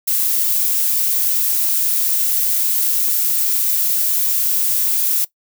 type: noise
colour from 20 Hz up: violet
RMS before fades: -17 dBFS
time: 0.07-5.25 s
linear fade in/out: 10 ms
effects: noise-tail reverb RT60 0.1 s tail -19 dB re dry